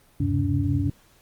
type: tone cluster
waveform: sine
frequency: 76.7 / 96.4 / 131.1 / 136.7 / 285.3 Hz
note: D#2 / G2 / C3 / C#3 / C#4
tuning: -24 / -28 / +4 / -24 / +50 cents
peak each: -30 / -24 / -27 / -31 / -26 dBFS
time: 0.2-0.9 s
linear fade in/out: 5 ms
effects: pink hiss -58 dBFS RMS until 1.21 s + Opus 32 kbps